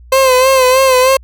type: tone with vibrato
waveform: 30% pulse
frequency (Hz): 520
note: C5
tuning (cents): -11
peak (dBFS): -4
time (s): 0.12-1.17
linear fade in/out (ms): 5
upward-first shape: sine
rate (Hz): 3.2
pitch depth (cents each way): 52
effects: added 60 Hz sine -35 dBFS peak until 1.23 s